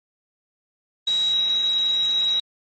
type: tone in noise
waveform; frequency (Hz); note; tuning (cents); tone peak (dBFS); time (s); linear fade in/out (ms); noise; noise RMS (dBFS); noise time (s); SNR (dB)
sine; 3841; B7; -49; -18; 1.07-2.4; 5; white; -36; 1.07-2.4; +15
effects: MP3 32 kbps